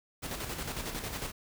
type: noise with tremolo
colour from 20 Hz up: pink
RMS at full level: -36 dBFS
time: 0.22-1.32 s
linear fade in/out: 20 ms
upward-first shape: square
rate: 11 Hz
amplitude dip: 45%
effects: none